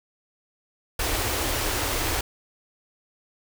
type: band-stop noise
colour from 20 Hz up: pink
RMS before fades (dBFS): -26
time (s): 0.99-2.21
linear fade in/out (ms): 5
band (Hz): 120 to 260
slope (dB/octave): 48
effects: none